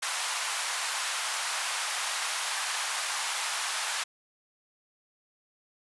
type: high-pass noise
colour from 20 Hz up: pink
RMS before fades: -31 dBFS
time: 0.02-4.04 s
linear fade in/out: 10 ms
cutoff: 860 Hz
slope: 24 dB/octave
effects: resampled to 24000 Hz